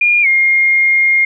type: tone with pitch glide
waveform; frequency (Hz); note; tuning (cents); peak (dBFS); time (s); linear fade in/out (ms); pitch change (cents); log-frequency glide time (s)
sine; 2419 to 2130; D#7 to C7; -49 to +30; -8; 0.01-1.25; 5; -221; 0.22-0.27
effects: none